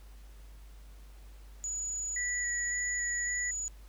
sine tone, 6890 Hz, A8, 37 cents flat, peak -33 dBFS, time 1.64-3.68 s, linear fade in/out 0 ms
sine tone with vibrato, 1945 Hz, B6, 27 cents flat, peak -33 dBFS, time 2.16-3.51 s, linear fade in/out 5 ms, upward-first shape square, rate 1.8 Hz, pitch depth 11 cents each way
effects added 50 Hz sine -48 dBFS peak until 3.88 s + pink hiss -62 dBFS RMS until 3.88 s

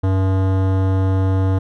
sine tone with hard clipping, 95.1 Hz, F#2, 48 cents sharp, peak -16 dBFS, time 0.03-1.59 s, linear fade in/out 10 ms, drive 18 dB, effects none

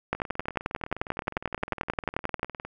two click trains, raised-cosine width 0.5 ms, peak -22 / -10 dBFS, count 50 / 27, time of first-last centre 0.15-2.65 / 0.13-2.431 s, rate 19.6 / 11.3 Hz, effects none

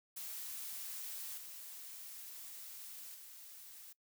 blue noise with level steps, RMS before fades -45 / -50 / -54 dBFS, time 0.16-3.93 s, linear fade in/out 10 ms, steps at 1.37 / 3.14 s, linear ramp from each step 10 ms, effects noise-tail reverb RT60 0.1 s tail -21 dB re dry

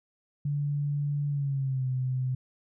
sine tone with pitch glide, 144.6 to 128.82 Hz, D3 to C3, -27 to -27 cents, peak -26 dBFS, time 0.45-2.35 s, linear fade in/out 5 ms, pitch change -200 cents, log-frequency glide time 1.29-1.87 s, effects none

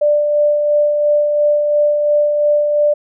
sine tone with tremolo, 591 Hz, D5, 11 cents sharp, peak -9 dBFS, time 0.01-2.94 s, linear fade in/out 10 ms, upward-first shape sine, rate 2.9 Hz, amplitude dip 35%, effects none

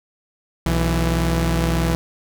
sawtooth tone pair together, 61.74 / 165.83 Hz, B1 / E3, 0 / +11 cents, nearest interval octave + perfect fourth, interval 1711 cents, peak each -16 dBFS, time 0.66-1.95 s, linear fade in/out 0 ms, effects none

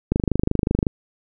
click train, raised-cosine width 3 ms, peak -5 dBFS, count 20, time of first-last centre 0.12-0.868 s, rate 25.4 Hz, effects none

